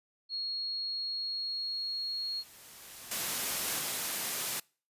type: tone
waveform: sine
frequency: 4302 Hz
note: C8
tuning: 47 cents sharp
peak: -33 dBFS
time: 0.29-2.44 s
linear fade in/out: 50 ms
type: noise with exponential growth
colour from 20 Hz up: white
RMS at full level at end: -36 dBFS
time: 0.89-3.79 s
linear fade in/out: 1 ms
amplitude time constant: 630 ms
type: high-pass noise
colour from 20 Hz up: white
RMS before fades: -34 dBFS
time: 3.11-4.6 s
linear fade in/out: 5 ms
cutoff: 120 Hz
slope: 24 dB/octave
effects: noise-tail reverb RT60 0.4 s tail -26 dB re dry + resampled to 32000 Hz